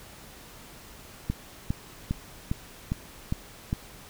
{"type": "click train", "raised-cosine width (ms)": 5, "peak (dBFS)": -14, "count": 7, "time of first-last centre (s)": [1.3, 3.729], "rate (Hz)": 2.47, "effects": ["pink hiss -48 dBFS RMS until 4.09 s"]}